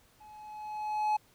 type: tone with level ramp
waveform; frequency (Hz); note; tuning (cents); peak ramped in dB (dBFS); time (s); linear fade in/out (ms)
triangle; 850; G#5; +40; -49 to -22; 0.2-1.17; 10
effects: pink hiss -64 dBFS RMS until 1.34 s